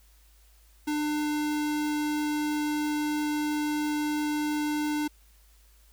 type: tone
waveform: square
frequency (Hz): 299.5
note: D4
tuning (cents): +34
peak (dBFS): -27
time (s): 0.87-5.08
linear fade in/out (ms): 10
effects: added 52 Hz sine -56 dBFS peak until 5.92 s + white hiss -63 dBFS RMS until 5.92 s